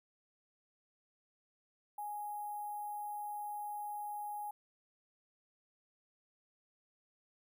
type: tone with sample-and-hold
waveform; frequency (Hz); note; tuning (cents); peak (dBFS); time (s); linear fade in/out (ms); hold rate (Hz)
sine; 830.6; G#5; 0; -39; 1.98-4.51; 5; 11025
effects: none